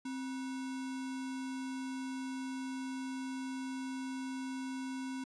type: tone with sample-and-hold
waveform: sine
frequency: 262.4 Hz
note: C4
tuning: 5 cents sharp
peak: -37 dBFS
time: 0.05-5.24 s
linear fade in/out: 5 ms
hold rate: 1225 Hz
effects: resampled to 22050 Hz